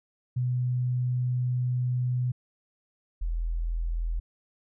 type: tone pair in turn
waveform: sine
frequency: 124.8 / 41.65 Hz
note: B2 / E1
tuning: +19 / +19 cents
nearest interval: octave + perfect fifth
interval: 1900 cents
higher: first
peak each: -24 / -26 dBFS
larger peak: first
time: 0.36-2.32 / 3.21-4.2 s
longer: first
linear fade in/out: 10 ms
effects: none